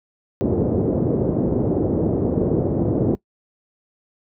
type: low-pass noise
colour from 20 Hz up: white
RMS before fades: -19 dBFS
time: 0.41-3.15 s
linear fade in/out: 0 ms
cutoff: 440 Hz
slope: 24 dB/octave
effects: noise-tail reverb RT60 0.1 s tail -21 dB re dry + high-pass 80 Hz 12 dB/octave